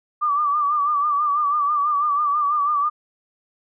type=tone with vibrato; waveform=sine; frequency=1174.7 Hz; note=D6; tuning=in tune; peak=-17 dBFS; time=0.21-2.9 s; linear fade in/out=20 ms; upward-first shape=sine; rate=6.1 Hz; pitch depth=63 cents each way; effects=none